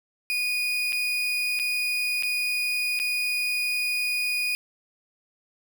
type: tone with dropouts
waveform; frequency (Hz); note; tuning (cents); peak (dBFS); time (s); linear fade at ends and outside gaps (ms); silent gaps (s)
35% pulse; 2467; D#7; -15; -22; 0.3-4.55; 0; 0.923-0.929 / 1.591-1.597 / 2.225-2.233 / 2.991-2.999
effects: none